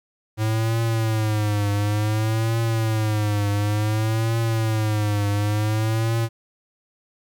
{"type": "tone with vibrato", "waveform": "square", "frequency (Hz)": 108.1, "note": "A2", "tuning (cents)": -30, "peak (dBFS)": -20, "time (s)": [0.37, 6.29], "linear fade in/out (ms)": 50, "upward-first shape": "triangle", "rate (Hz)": 0.56, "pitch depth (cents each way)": 110, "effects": ["10-bit"]}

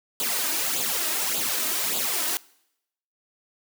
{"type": "noise with flanger", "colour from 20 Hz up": "white", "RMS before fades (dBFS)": -26, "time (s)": [0.2, 2.37], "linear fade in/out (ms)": 0, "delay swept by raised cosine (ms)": [0.26, 3.26], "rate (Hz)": 1.7, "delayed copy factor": 0.7, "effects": ["noise-tail reverb RT60 0.8 s tail -23 dB re dry", "high-pass 200 Hz 12 dB/octave"]}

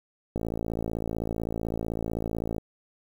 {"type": "click train", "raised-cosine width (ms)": 2, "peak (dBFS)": -17, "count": 125, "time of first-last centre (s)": [0.36, 2.582], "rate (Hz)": 55.8, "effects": ["8-bit"]}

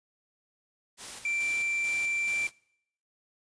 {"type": "noise with tremolo", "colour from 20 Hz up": "white", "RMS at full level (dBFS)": -41, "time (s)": [0.97, 2.52], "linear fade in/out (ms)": 50, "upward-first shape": "square", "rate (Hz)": 2.3, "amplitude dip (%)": 45}
{"type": "tone", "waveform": "triangle", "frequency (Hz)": 2349, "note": "D7", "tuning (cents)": 0, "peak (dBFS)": -26, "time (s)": [1.25, 2.47], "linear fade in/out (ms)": 2}
{"effects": ["noise-tail reverb RT60 0.7 s tail -23 dB re dry", "resampled to 22050 Hz"]}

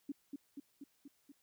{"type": "tone with echo", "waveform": "sine", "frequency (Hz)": 281.7, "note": "C#4", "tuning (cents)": 28, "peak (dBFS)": -37, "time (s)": [0.09, 0.12], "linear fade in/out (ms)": 5, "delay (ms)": 240, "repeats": 5, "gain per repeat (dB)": -3, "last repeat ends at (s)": 1.32, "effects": ["white hiss -75 dBFS RMS until 1.42 s"]}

